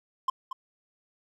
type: tone with echo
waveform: triangle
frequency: 1046.5 Hz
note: C6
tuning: in tune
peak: -20 dBFS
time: 0.28-0.3 s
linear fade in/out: 5 ms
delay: 230 ms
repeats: 1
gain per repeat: -10 dB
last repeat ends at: 0.53 s
effects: none